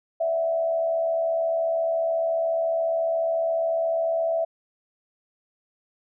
sine tone with frequency modulation, 659.3 Hz, E5, in tune, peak -21 dBFS, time 0.2-4.45 s, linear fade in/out 10 ms, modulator 74.2 Hz, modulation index 0.43, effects none

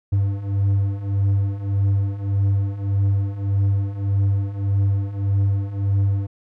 triangle beating tone pair, 98 / 99.7 Hz, G2 / G2, 0 / +30 cents, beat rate 1.7 Hz, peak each -21 / -17 dBFS, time 0.12-6.27 s, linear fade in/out 10 ms, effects none

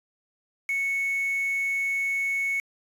sine tone with quantisation, 2210 Hz, C#7, 6 cents flat, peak -24 dBFS, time 0.69-2.6 s, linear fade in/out 2 ms, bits 6, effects resampled to 32000 Hz

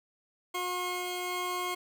20% pulse tone pair together, 359.9 / 1078.5 Hz, F#4 / C#6, -48 / -48 cents, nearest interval octave + perfect fifth, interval 1900 cents, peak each -30 / -30 dBFS, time 0.54-1.75 s, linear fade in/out 10 ms, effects none

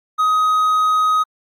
triangle tone, 1258 Hz, D#6, 19 cents sharp, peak -11 dBFS, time 0.18-1.24 s, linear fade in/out 20 ms, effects Opus 48 kbps

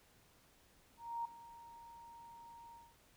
sine tone with ADSR envelope, 932.3 Hz, A#5, in tune, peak -36 dBFS, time 0.97-2.96 s, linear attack 280 ms, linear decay 5 ms, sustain -17 dB, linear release 230 ms, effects pink hiss -68 dBFS RMS until 3.16 s

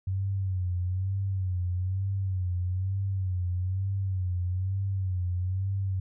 sine tone with vibrato, 93.5 Hz, F#2, 19 cents sharp, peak -26 dBFS, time 0.07-6 s, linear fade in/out 5 ms, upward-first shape sine, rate 1.1 Hz, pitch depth 79 cents each way, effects none

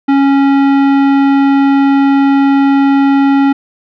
sine tone with tanh clipping, 276.3 Hz, C#4, 6 cents flat, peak -8 dBFS, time 0.08-3.53 s, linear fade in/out 10 ms, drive 16 dB, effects none

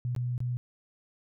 sine tone with dropouts, 123 Hz, B2, 7 cents flat, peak -28 dBFS, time 0.05-0.57 s, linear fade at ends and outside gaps 0 ms, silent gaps 0.15-0.163 / 0.379-0.404 s, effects none

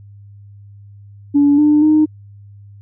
sine tone with pitch steps, 286.7 / 298.6 / 307.4 Hz, D4 / D4 / D#4, -42 / +29 / -21 cents, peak -7 dBFS, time 1.34-2.06 s, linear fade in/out 20 ms, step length 240 ms, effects tanh soft clip ceiling -4 dBFS + added 101 Hz sine -37 dBFS peak until 2.81 s

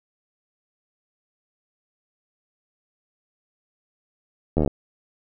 slowing click train, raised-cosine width 2 ms, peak -8 dBFS, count 9, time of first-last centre 4.57-4.677 s, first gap 12 ms, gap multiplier 1.03, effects none

